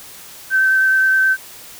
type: tone with vibrato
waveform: sine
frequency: 1545 Hz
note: G6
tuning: 26 cents flat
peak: -11 dBFS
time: 0.5-1.37 s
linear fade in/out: 50 ms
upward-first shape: sine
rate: 9.5 Hz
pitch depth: 11 cents each way
effects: white hiss -38 dBFS RMS until 1.79 s